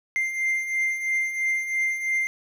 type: beating tone pair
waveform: triangle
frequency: 2093 / 2096 Hz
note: C7 / C7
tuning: 0 / +2 cents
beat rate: 3 Hz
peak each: -29 / -22 dBFS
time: 0.16-2.27 s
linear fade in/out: 0 ms
effects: none